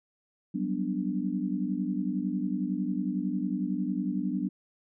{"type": "chord", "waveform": "sine", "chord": "G major seventh", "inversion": "third", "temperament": "equal", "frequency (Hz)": [185, 196, 246.9, 293.7], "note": ["F#3", "G3", "B3", "D4"], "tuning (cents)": [0, 0, 0, 0], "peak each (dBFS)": -33, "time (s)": [0.54, 4.49], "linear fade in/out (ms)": 10, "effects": []}